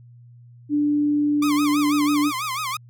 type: tone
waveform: sine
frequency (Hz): 293.7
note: D4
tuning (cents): 0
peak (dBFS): -17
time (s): 0.69-2.32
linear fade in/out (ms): 50
type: tone with vibrato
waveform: sawtooth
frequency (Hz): 1139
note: C#6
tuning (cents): +47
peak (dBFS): -21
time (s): 1.42-2.77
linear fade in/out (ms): 5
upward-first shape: sine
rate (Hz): 6.1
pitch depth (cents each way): 190
effects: added 120 Hz sine -44 dBFS peak until 2.89 s